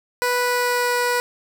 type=tone with pitch glide; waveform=15% pulse; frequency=492.4 to 488.4 Hz; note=B4 to B4; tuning=-5 to -19 cents; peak=-12 dBFS; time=0.22-1.2 s; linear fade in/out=0 ms; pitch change=-14 cents; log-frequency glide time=0.39-0.93 s; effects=none